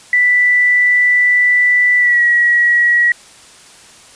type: tone with pitch glide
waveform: sine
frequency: 1975.5 to 1915.9 Hz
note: B6 to A#6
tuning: 0 to +47 cents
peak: -8 dBFS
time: 0.13-3.12 s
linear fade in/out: 2 ms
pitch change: -53 cents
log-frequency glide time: 1.98-2.22 s
effects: white hiss -41 dBFS RMS until 4.15 s + resampled to 22050 Hz